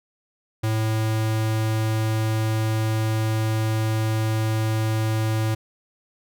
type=tone; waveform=square; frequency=110 Hz; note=A2; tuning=in tune; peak=-21 dBFS; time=0.63-5.55 s; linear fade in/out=10 ms; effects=none